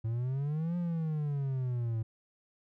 triangle exponential two-way sweep, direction up then down, 110 to 177 to 110 Hz, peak -28 dBFS, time 0.04-2.03 s, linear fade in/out 10 ms, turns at 0.77 s, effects none

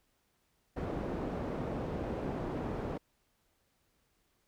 white low-pass noise, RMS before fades -37 dBFS, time 0.76-2.98 s, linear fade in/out 10 ms, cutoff 490 Hz, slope 12 dB/octave, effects pink hiss -75 dBFS RMS until 4.47 s

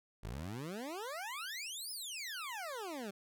20% pulse exponential two-way sweep, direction up then down, 48 to 5274 to 188.8 Hz, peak -36 dBFS, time 0.23-3.11 s, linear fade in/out 10 ms, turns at 1.91 s, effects none

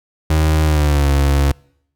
35% pulse tone with pitch glide, 77.8 to 70.12 Hz, D#2 to C#2, 0 to +20 cents, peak -10 dBFS, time 0.3-1.52 s, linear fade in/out 5 ms, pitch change -180 cents, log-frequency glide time 0.65-1.09 s, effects noise-tail reverb RT60 0.7 s tail -26 dB re dry

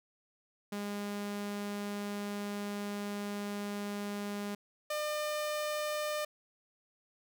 sawtooth tone pair in turn, 204.2 / 602.1 Hz, G#3 / D5, -29 / +43 cents, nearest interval octave + perfect fifth, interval 1872 cents, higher second, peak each -32 / -29 dBFS, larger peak second, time 0.72-4.55 / 4.9-6.25 s, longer first, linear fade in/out 5 ms, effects none

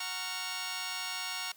10% pulse chord, Gb major seventh, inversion none, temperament just, 740 / 925 / 1110 / 1387.5 Hz, Gb5 / Bb5 / Db6 / F6, 0 / -14 / +2 / -12 cents, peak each -34 dBFS, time 0-1.52 s, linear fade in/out 5 ms, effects white hiss -59 dBFS RMS until 1.56 s

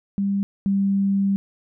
sine tone pair in turn, 198.5 / 197.02 Hz, G3 / G3, +22 / +9 cents, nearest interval unison, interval 13 cents, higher first, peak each -19 / -17 dBFS, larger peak second, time 0.18-0.43 / 0.66-1.36 s, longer second, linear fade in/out 0 ms, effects none

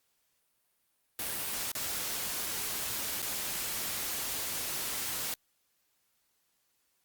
white noise with dropouts, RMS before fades -35 dBFS, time 1.19-5.34 s, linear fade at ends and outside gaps 1 ms, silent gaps 1.718-1.751 / 3.219-3.226 s, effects white hiss -75 dBFS RMS until 7.04 s + Opus 48 kbps

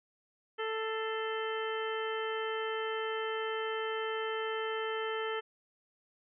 harmonic tone with a mistuned harmonic, 441.9 Hz, A4, 7 cents sharp, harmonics 1 / 2 / 3 / 4 / 5 / 6 / 7, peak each -35 / -42 / -40 / -42 / -46 / -48 / -44 dBFS, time 0.58-5.41 s, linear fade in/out 20 ms, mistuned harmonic 5, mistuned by -100 cents, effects none

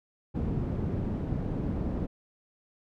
white low-pass noise, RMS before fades -31 dBFS, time 0.34-2.07 s, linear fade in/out 20 ms, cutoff 220 Hz, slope 12 dB/octave, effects none

